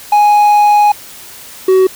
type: tone pair in turn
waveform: triangle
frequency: 831 / 376.3 Hz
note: G#5 / F#4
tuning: +1 / +29 cents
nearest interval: octave + major second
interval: 1372 cents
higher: first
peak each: -3 dBFS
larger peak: neither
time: 0.12-0.92 / 1.68-1.87 s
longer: first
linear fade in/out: 5 ms
effects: white hiss -33 dBFS RMS until 1.95 s